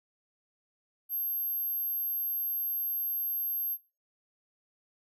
sine tone, 12510 Hz, G9, 5 cents flat, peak -29 dBFS, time 1.09-3.78 s, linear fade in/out 50 ms, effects noise-tail reverb RT60 0.3 s tail -23 dB re dry

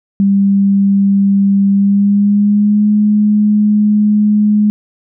sine tone with pitch glide, 197.9 to 209.7 Hz, G3 to G#3, +17 to +17 cents, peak -7 dBFS, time 0.2-4.7 s, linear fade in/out 0 ms, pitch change +100 cents, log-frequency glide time 1.71-2.88 s, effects none

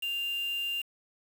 sine tone with quantisation, 2794 Hz, F7, in tune, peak -30 dBFS, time 0.02-0.82 s, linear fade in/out 10 ms, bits 7, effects none

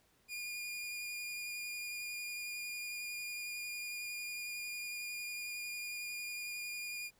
sawtooth tone with vibrato, 2428 Hz, D#7, 43 cents flat, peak -37 dBFS, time 0.28-7.11 s, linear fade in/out 50 ms, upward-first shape sine, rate 11 Hz, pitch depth 13 cents each way, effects pink hiss -71 dBFS RMS until 7.19 s

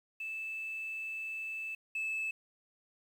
sine tone pair in turn, 2631 / 2616 Hz, E7 / E7, -4 / -14 cents, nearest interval unison, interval 10 cents, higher first, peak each -36 / -31 dBFS, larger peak second, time 0.2-1.75 / 1.95-2.31 s, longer first, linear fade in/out 5 ms, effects tanh soft clip ceiling -31 dBFS + 10-bit

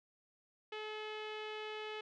sawtooth tone with low-pass filter, 429.1 Hz, A4, 43 cents flat, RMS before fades -44 dBFS, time 0.72-2.01 s, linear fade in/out 5 ms, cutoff 3000 Hz, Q 2.9, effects none

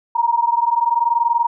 sine tone pair together, 930.4 / 951 Hz, A#5 / A#5, -4 / +34 cents, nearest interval unison, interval 38 cents, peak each -17 dBFS, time 0.15-1.47 s, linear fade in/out 10 ms, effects none

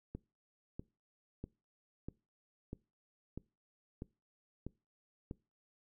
click train, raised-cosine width 3 ms, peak -29 dBFS, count 9, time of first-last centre 0.15-5.311 s, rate 1.55 Hz, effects noise-tail reverb RT60 0.3 s tail -23 dB re dry

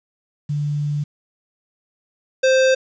sine / square tone pair in turn, 146.83 / 523.2 Hz, D3 / C5, 0 / 0 cents, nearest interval octave + minor seventh, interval 2200 cents, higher second, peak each -19 / -13 dBFS, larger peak second, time 0.49-1.04 / 2.43-2.75 s, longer first, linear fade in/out 10 ms, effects resampled to 16000 Hz + 8-bit

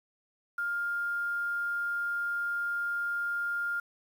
sine tone with quantisation, 1405 Hz, F6, 10 cents sharp, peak -29 dBFS, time 0.58-3.8 s, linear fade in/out 5 ms, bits 9, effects none

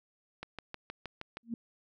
click train, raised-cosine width 0.3 ms, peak -24 dBFS, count 7, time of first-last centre 0.43-1.37 s, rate 6.38 Hz
sine tone with exponential growth, 231.7 Hz, A#3, 10 cents flat, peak -29 dBFS, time 1.43-1.54 s, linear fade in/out 2 ms, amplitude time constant 22 ms
effects none

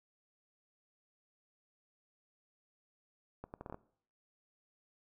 accelerating click train, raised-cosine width 1 ms, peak -30 dBFS, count 7, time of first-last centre 3.44-3.744 s, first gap 99 ms, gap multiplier 0.72, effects noise-tail reverb RT60 0.6 s tail -20 dB re dry

